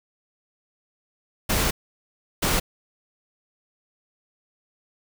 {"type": "noise bursts at uneven times", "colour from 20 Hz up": "pink", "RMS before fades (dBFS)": -22, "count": 2, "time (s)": [[1.49, 1.71], [2.42, 2.6]], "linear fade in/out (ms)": 10, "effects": []}